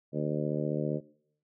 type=harmonic tone; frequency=75.2 Hz; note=D2; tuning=42 cents sharp; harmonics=2 / 3 / 4 / 5 / 6 / 7 / 8; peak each=-33 / -35 / -36 / -37 / -38 / -38 / -39 dBFS; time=0.12-1.01 s; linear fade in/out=50 ms; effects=noise-tail reverb RT60 0.7 s tail -22 dB re dry